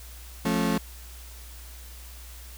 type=chord; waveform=35% pulse; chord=F augmented; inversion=none; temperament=just; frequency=174.61 / 218.3 / 272.8 Hz; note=F3 / A3 / C#4; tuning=0 / -13 / -28 cents; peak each=-26 / -25 / -27 dBFS; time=0.45-0.78 s; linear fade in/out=5 ms; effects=added 60 Hz sine -42 dBFS peak until 2.57 s + white hiss -48 dBFS RMS until 2.57 s